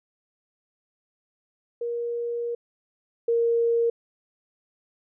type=tone pair in turn; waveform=sine; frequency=472.7 / 465.9 Hz; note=A#4 / A#4; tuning=+24 / -1 cents; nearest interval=unison; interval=25 cents; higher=first; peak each=-26 / -19 dBFS; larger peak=second; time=1.81-2.55 / 3.28-3.9 s; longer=first; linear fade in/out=5 ms; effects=none